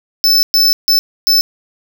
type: tone bursts at uneven times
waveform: square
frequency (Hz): 5274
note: E8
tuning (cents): 0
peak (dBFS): -8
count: 4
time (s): 0.24-0.43 / 0.54-0.73 / 0.88-0.99 / 1.27-1.41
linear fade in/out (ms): 0
effects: 7-bit